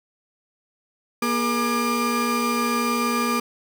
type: tone cluster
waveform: 35% pulse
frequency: 238 / 417 / 1197 Hz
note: A#3 / G#4 / D6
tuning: +36 / +7 / +33 cents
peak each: -22 / -29 / -22 dBFS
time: 1.22-3.4 s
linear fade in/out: 5 ms
effects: none